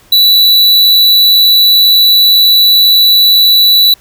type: tone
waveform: square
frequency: 3951 Hz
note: B7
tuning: in tune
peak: -4 dBFS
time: 0.12-3.94 s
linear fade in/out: 5 ms
effects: pink hiss -44 dBFS RMS until 4 s